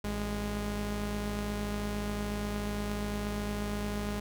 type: tone pair together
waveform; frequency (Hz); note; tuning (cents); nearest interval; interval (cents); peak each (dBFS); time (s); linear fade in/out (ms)
sawtooth; 53.73 / 206.4; A1 / G#3; -40 / -10; octave + major seventh; 2330; -32 / -30; 0.04-4.2; 5
effects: none